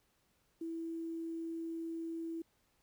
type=tone with quantisation; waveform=sine; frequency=329.6 Hz; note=E4; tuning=in tune; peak=-38 dBFS; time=0.61-2.42 s; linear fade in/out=5 ms; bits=11; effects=pink hiss -75 dBFS RMS until 2.82 s